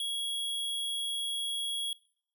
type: tone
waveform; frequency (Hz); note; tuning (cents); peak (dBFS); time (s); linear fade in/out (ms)
square; 3322; G#7; 0; -32; 0-1.93; 2
effects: noise-tail reverb RT60 0.6 s tail -22 dB re dry